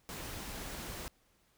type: noise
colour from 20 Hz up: pink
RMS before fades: -43 dBFS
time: 0.09-1.08 s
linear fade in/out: 0 ms
effects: pink hiss -71 dBFS RMS until 1.57 s